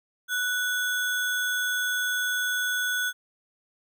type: tone with sample-and-hold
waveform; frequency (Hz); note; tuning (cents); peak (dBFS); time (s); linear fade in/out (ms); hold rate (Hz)
sine; 1480; F#6; 0; -24; 0.28-3.13; 50; 4900
effects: none